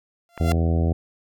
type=tone with exponential growth; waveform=sawtooth; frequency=688 Hz; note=F5; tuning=26 cents flat; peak=-18 dBFS; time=0.29-0.52 s; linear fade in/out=0 ms; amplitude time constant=48 ms
type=clicks; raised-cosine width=0.5 ms; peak=-18 dBFS; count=2; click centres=0.377 / 0.517 s
type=harmonic tone; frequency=82.8 Hz; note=E2; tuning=8 cents sharp; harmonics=1 / 2 / 3 / 4 / 5 / 6 / 7 / 8 / 9; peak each=-19 / -25 / -29 / -31 / -33 / -35 / -36 / -37 / -38 dBFS; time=0.4-0.93 s; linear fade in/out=5 ms
effects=none